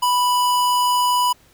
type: tone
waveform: square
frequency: 987.8 Hz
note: B5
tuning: in tune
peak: -16 dBFS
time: 0.02-1.33 s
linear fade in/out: 10 ms
effects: pink hiss -54 dBFS RMS until 1.53 s